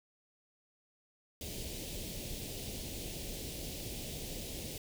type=band-stop noise; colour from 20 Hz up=pink; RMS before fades=-42 dBFS; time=1.41-4.78 s; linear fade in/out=2 ms; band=610 to 2600 Hz; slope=24 dB/octave; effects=none